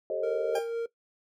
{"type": "chord", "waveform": "sine", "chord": "A half-diminished seventh", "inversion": "third", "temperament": "equal with one note detuned", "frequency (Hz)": [392, 440, 535.2, 622.3], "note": ["G4", "A4", "C5", "Eb5"], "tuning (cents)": [0, 0, 39, 0], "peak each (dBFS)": [-36, -34, -32, -32], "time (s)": [0.1, 0.59], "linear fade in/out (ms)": 2}
{"type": "tone with tremolo", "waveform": "triangle", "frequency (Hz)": 463.3, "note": "A#4", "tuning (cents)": -11, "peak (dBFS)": -25, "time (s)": [0.23, 0.86], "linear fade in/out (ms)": 5, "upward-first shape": "sine", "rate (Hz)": 4, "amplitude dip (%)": 30}
{"type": "tone with exponential decay", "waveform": "40% pulse", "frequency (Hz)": 798, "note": "G5", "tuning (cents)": 31, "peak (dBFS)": -27, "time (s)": [0.55, 0.74], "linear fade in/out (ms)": 5, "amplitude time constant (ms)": 41}
{"effects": ["noise-tail reverb RT60 0.1 s tail -18 dB re dry", "MP3 64 kbps"]}